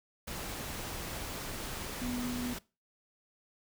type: tone in noise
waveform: sine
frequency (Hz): 245.6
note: B3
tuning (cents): -9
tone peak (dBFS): -34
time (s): 2.01-2.54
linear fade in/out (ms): 10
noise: pink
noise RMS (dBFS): -40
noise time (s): 0.27-2.59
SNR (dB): +3
effects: noise-tail reverb RT60 0.3 s tail -22 dB re dry